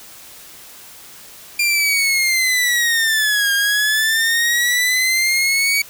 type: linear two-way sweep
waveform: sawtooth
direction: down then up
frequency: 2394 to 1610 to 2267 Hz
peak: -11 dBFS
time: 1.59-5.82 s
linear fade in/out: 5 ms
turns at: 3.53 s
effects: white hiss -40 dBFS RMS until 5.89 s